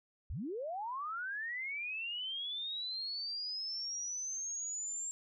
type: linear sweep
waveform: sine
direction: up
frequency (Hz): 45.56 to 7459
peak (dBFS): -37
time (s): 0.3-5.11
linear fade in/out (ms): 0
effects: none